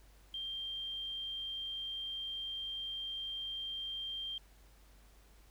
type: tone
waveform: sine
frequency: 3175 Hz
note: G7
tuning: 21 cents sharp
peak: -38 dBFS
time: 0.34-4.38 s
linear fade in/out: 2 ms
effects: added 50 Hz sine -59 dBFS peak until 5.5 s + pink hiss -66 dBFS RMS until 5.5 s